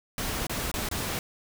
pink noise with dropouts, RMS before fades -31 dBFS, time 0.18-1.19 s, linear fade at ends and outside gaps 1 ms, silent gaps 0.468-0.495 / 0.715-0.74 / 0.888-0.913 s, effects none

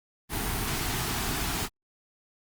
pink band-stop noise, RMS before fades -30 dBFS, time 0.29-1.69 s, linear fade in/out 50 ms, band 460 to 650 Hz, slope 96 dB/octave, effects Opus 32 kbps

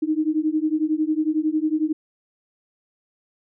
sine beating tone pair, 305.2 / 316.2 Hz, D#4 / D#4, -33 / +28 cents, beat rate 11 Hz, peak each -22 dBFS, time 0.02-1.93 s, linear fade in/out 10 ms, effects none

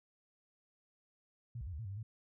sine tone with pitch steps, 118.5 / 62.4 / 91.3 / 73.6 / 114 / 96.1 / 99.7 / 110.6 Hz, A#2 / B1 / F#2 / D2 / A#2 / G2 / G2 / A2, +29 / +19 / -23 / +4 / -38 / -34 / +30 / +9 cents, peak -40 dBFS, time 1.55-2.03 s, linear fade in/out 5 ms, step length 60 ms, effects none

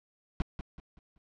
brown noise with echo, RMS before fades -28 dBFS, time 0.4-0.42 s, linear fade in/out 0 ms, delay 190 ms, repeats 4, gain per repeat -9 dB, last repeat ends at 1.18 s, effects low-pass 4000 Hz 12 dB/octave

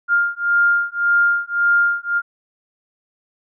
sine beating tone pair, 1403 / 1404.8 Hz, F6 / F6, +8 / +10 cents, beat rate 1.8 Hz, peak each -17 dBFS, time 0.08-2.22 s, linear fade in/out 50 ms, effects none

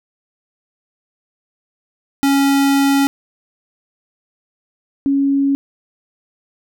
square / sine tone pair in turn, 277.2 / 277.2 Hz, C#4 / C#4, 0 / 0 cents, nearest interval unison, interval 0 cents, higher neither, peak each -12 dBFS, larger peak neither, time 2.23-3.07 / 5.06-5.55 s, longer first, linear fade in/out 0 ms, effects none

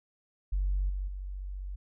sine tone with level steps, 47.45 Hz, F#1, 44 cents sharp, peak -25 / -30 / -35 dBFS, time 0.52-1.76 s, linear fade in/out 10 ms, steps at 0.89 / 1.07 s, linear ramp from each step 10 ms, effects tanh soft clip ceiling -21 dBFS

